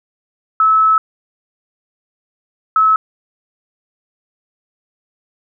sine tone pair in turn, 1300 / 1295.4 Hz, E6 / E6, -24 / -31 cents, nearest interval unison, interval 7 cents, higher first, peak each -8 dBFS, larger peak neither, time 0.6-0.98 / 2.76-2.96 s, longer first, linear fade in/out 2 ms, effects none

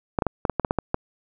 clicks, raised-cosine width 1 ms, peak -7 dBFS, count 10, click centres 0.188 / 0.222 / 0.267 / 0.452 / 0.497 / 0.597 / 0.648 / 0.709 / 0.787 / 0.944 s, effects none

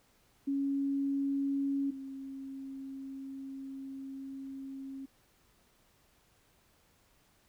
sine tone pair in turn, 277.2 / 270.1 Hz, C#4 / C#4, 0 / -45 cents, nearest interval unison, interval 45 cents, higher first, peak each -29 / -40 dBFS, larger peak first, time 0.47-1.91 / 1.91-5.06 s, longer second, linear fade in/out 10 ms, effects pink hiss -68 dBFS RMS until 7.48 s

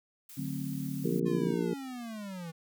blue noise, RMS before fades -49 dBFS, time 0.29-1.2 s, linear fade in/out 5 ms
sine chord, D dominant seventh, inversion none, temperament just, 146.83 / 183.54 / 220.2 / 264.3 Hz, D3 / F#3 / A3 / C4, 0 / -14 / +2 / +18 cents, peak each -37 / -39 / -42 / -37 dBFS, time 0.37-1.54 s, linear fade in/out 10 ms
harmonic tone, 58 Hz, A#1, 8 cents flat, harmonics 3 / 4 / 5 / 6 / 7 / 8, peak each -33 / -36 / -38 / -35 / -35 / -37 dBFS, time 1.04-1.74 s, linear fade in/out 10 ms
square linear sweep, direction down, 356.8 to 160 Hz, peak -39 dBFS, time 1.25-2.52 s, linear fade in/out 20 ms
effects none

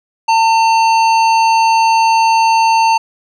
sine tone with hard clipping, 900 Hz, A5, 39 cents sharp, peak -10 dBFS, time 0.28-2.98 s, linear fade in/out 10 ms, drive 13 dB, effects none

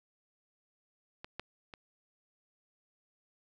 clicks, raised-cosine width 0.3 ms, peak -27 / -22 / -30 dBFS, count 3, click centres 1.245 / 1.396 / 1.738 s, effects none

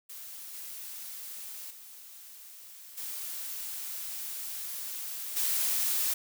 blue noise with level steps, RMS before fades -44 / -42 / -49 / -38 / -29 dBFS, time 0.09-6.14 s, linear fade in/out 10 ms, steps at 0.53 / 1.7 / 2.97 / 5.36 s, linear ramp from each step 10 ms, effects none

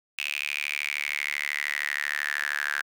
sawtooth tone with high-pass filter sweep, 72.9 Hz, D2, 12 cents flat, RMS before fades -30 dBFS, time 0.18-2.82 s, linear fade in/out 5 ms, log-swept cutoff 2600 to 1600 Hz, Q 8.7, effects none

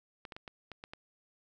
clicks, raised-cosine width 0.3 ms, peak -28 dBFS, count 7, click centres 0.252 / 0.322 / 0.365 / 0.478 / 0.717 / 0.839 / 0.935 s, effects none

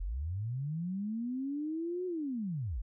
sine linear two-way sweep, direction up then down, 38.18 to 370 to 38.18 Hz, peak -33 dBFS, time 0-2.82 s, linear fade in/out 10 ms, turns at 2.06 s, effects none

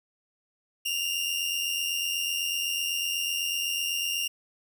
sawtooth tone pair together, 2737 / 2825 Hz, F7 / F7, -36 / +19 cents, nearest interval minor second, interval 55 cents, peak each -30 / -25 dBFS, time 0.85-4.28 s, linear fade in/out 10 ms, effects none

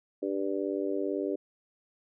harmonic tone, 98 Hz, G2, in tune, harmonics 3 / 4 / 5 / 6, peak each -33 / -32 / -36 / -37 dBFS, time 0.22-1.36 s, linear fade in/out 10 ms, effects none

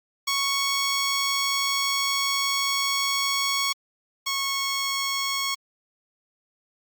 10% pulse tone pair in turn, 1108.7 / 1099.8 Hz, C#6 / C#6, 0 / -14 cents, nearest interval unison, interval 14 cents, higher first, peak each -14 / -16 dBFS, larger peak first, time 0.27-3.73 / 4.26-5.55 s, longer first, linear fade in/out 10 ms, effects Opus 48 kbps

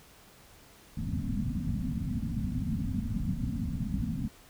white low-pass noise, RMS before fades -32 dBFS, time 0.97-4.28 s, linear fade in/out 5 ms, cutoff 260 Hz, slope 96 dB/octave, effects pink hiss -56 dBFS RMS until 4.49 s

